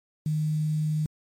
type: tone with quantisation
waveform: sine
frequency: 153.9 Hz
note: D#3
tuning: 19 cents flat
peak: -23 dBFS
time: 0.26-1.06 s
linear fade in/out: 2 ms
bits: 8
effects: MP3 64 kbps